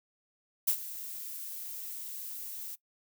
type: noise with ADSR envelope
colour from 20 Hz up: violet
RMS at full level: -25 dBFS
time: 0.67-2.76 s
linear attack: 12 ms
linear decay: 79 ms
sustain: -16 dB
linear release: 20 ms
effects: noise-tail reverb RT60 0.1 s tail -20 dB re dry